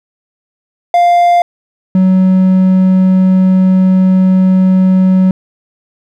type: tone pair in turn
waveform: triangle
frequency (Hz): 698.5 / 186.94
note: F5 / F#3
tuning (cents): 0 / +18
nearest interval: octave + major seventh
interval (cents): 2282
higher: first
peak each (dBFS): -3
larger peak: neither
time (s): 0.94-1.42 / 1.95-5.31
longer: second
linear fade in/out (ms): 2
effects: none

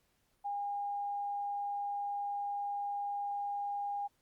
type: tone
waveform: sine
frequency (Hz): 811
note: G#5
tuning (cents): -41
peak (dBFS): -34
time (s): 0.44-4.08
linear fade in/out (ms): 20
effects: pink hiss -75 dBFS RMS until 4.21 s + Opus 48 kbps

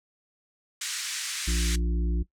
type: band-pass noise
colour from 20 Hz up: white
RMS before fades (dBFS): -33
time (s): 0.81-1.76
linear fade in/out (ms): 5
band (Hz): 1500 to 8500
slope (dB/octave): 24
type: harmonic tone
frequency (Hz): 58.27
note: A#1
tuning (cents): 0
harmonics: 1 / 3 / 5 / 6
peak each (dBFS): -24 / -34 / -38 / -40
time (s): 1.47-2.23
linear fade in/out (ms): 10
effects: noise-tail reverb RT60 0.1 s tail -17 dB re dry

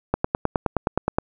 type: click train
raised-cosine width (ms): 1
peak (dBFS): -5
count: 11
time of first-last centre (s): 0.14-1.185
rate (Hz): 9.57
effects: none

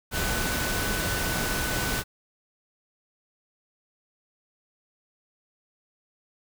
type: tone in noise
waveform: sine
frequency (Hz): 1500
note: F#6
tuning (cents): +23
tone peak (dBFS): -33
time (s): 0.11-2.04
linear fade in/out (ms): 50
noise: pink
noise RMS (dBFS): -28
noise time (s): 0.11-2.04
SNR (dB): -8
effects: none

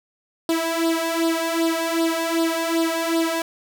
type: tone with flanger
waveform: sawtooth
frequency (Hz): 329.6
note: E4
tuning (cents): 0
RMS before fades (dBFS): -22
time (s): 0.49-3.42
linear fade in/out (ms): 2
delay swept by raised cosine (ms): 0.22 to 1.92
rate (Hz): 2.6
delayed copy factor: +0.75
effects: none

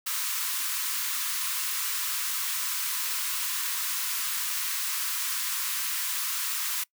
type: high-pass noise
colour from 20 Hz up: white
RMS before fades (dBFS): -30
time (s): 0.06-6.84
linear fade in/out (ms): 10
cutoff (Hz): 950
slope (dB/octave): 96
effects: noise-tail reverb RT60 0.1 s tail -23 dB re dry

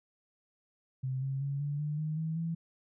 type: tone with pitch steps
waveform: sine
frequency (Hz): 130.81 / 135.27 / 139.88 / 144.64 / 149.57 / 154.66 / 159.93 / 165.38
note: C3 / C#3 / C#3 / D3 / D3 / D#3 / D#3 / E3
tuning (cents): 0 / -42 / +16 / -26 / +32 / -10 / +48 / +6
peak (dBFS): -31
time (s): 1.03-2.55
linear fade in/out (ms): 10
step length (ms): 190
effects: none

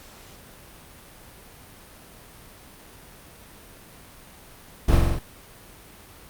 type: noise with echo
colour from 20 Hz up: brown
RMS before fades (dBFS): -18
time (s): 4.88-4.97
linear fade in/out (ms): 5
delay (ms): 44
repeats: 5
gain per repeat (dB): -2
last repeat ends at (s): 5.19
effects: pink hiss -47 dBFS RMS until 6.29 s + Opus 48 kbps

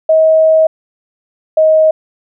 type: tone pair in turn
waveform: sine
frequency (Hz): 636 / 629.4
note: D#5 / D#5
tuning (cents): +38 / +20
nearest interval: unison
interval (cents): 18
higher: first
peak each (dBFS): -5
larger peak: neither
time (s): 0.09-0.67 / 1.57-1.91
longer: first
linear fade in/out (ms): 5
effects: none

